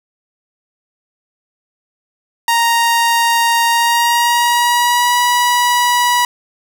sawtooth tone with pitch glide, 932.3 to 973.6 Hz, A#5 to B5, 0 to -25 cents, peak -7 dBFS, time 2.48-6.25 s, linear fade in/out 2 ms, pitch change +75 cents, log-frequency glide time 3.69-5.17 s, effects 8-bit

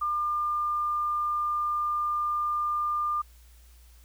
sine tone, 1200 Hz, D6, 37 cents sharp, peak -25 dBFS, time 0.01-3.22 s, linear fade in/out 10 ms, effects added 59 Hz sine -51 dBFS peak until 4.04 s + white hiss -61 dBFS RMS until 4.04 s

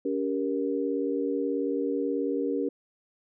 sine chord, G diminished, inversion second, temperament just, 282.2 / 392 / 470.4 Hz, Db4 / G4 / Bb4, +31 / 0 / +16 cents, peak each -29 / -31 / -30 dBFS, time 0.05-2.69 s, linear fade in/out 5 ms, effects none

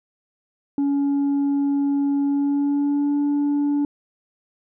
sine tone with pitch glide, 281.7 to 288.6 Hz, C#4 to D4, +28 to -30 cents, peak -15 dBFS, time 0.78-3.85 s, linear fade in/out 2 ms, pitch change +42 cents, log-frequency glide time 2.24-3.18 s, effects tanh soft clip ceiling -17 dBFS

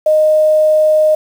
sine tone with quantisation, 618 Hz, D#5, 12 cents flat, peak -7 dBFS, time 0.06-1.15 s, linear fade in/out 5 ms, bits 6, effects none

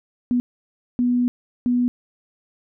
sine tone bursts at uneven times, 245.3 Hz, B3, 12 cents flat, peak -16 dBFS, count 3, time 0.31-0.4 / 0.99-1.28 / 1.66-1.88 s, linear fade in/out 0 ms, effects none

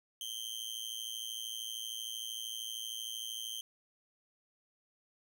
sawtooth tone with amplitude modulation, 3140 Hz, G7, 2 cents sharp, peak -32 dBFS, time 0.21-3.61 s, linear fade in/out 2 ms, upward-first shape sine, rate 113 Hz, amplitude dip 90%, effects none

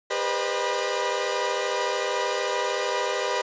sawtooth tone cluster, 401.4 / 485.7 / 519 / 609 / 974 Hz, G4 / B4 / C5 / D#5 / B5, +41 / -29 / -14 / -37 / -24 cents, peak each -27 dBFS, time 0.1-3.42 s, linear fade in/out 10 ms, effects resampled to 16000 Hz

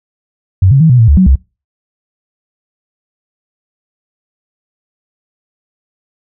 sine tone with pitch steps, 94.3 / 136.5 / 160.8 / 124.6 / 113.4 / 72 / 186.3 / 66.3 Hz, F#2 / C#3 / E3 / B2 / A#2 / D2 / F#3 / C2, +33 / -26 / -43 / +16 / -47 / -34 / +12 / +23 cents, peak -3 dBFS, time 0.62-1.356 s, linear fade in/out 5 ms, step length 92 ms, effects noise-tail reverb RT60 0.3 s tail -24 dB re dry

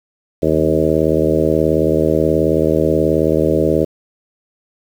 harmonic tone with a mistuned harmonic, 78.6 Hz, D#2, 18 cents sharp, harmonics 1 / 2 / 3 / 4 / 5 / 6 / 7 / 8, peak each -24 / -21 / -23 / -18 / -18 / -19 / -19 / -23 dBFS, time 0.42-3.85 s, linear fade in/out 10 ms, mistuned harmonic 2, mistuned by +19 cents, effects 7-bit

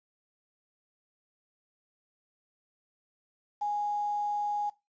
sine tone with quantisation, 828 Hz, G#5, 5 cents flat, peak -28 dBFS, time 3.61-4.7 s, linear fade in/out 10 ms, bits 9, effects noise-tail reverb RT60 0.2 s tail -18 dB re dry + resampled to 16000 Hz

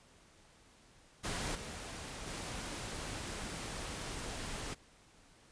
pink noise with level steps, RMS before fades -38 / -45 / -42 dBFS, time 1.23-4.75 s, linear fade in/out 20 ms, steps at 1.55 / 2.27 s, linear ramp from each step 2 ms, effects pink hiss -63 dBFS RMS until 5.51 s + resampled to 22050 Hz

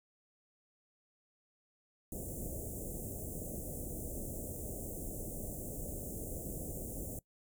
pink band-stop noise, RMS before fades -42 dBFS, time 2.12-7.19 s, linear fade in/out 2 ms, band 640 to 7200 Hz, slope 48 dB/octave, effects noise-tail reverb RT60 0.1 s tail -21 dB re dry

